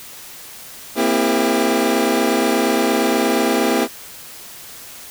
25% pulse chord, C dominant seventh, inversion third, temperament equal with one note detuned, 233.1 / 261.6 / 329.6 / 402.1 Hz, Bb3 / C4 / E4 / G4, 0 / 0 / 0 / +44 cents, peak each -17 dBFS, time 0.95-3.88 s, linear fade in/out 50 ms, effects white hiss -37 dBFS RMS until 5.1 s

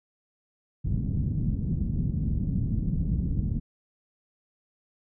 white low-pass noise, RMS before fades -27 dBFS, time 0.84-3.6 s, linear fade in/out 20 ms, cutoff 190 Hz, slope 24 dB/octave, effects none

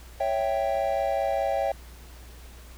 triangle chord, C# diminished, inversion none, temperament equal, 554.4 / 659.3 / 784 Hz, C#5 / E5 / G5, 0 / 0 / 0 cents, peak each -26 dBFS, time 0.2-1.72 s, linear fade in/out 5 ms, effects added 60 Hz sine -44 dBFS peak until 2.77 s + pink hiss -51 dBFS RMS until 2.77 s

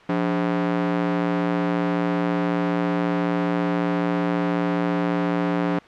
sawtooth ring-modulated tone, 233.1 Hz, A#3, in tune, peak -13 dBFS, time 0.09-5.79 s, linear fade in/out 5 ms, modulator 57.3 Hz, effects white hiss -46 dBFS RMS until 5.87 s + low-pass 2000 Hz 12 dB/octave

